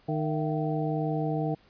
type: harmonic tone with a mistuned harmonic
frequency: 154.1 Hz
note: D#3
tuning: 16 cents flat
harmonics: 1 / 2 / 3 / 4 / 5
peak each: -29 / -32 / -34 / -35 / -36 dBFS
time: 0.08-1.55 s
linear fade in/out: 10 ms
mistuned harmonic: 4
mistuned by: +140 cents
effects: pink hiss -61 dBFS RMS until 1.69 s + resampled to 11025 Hz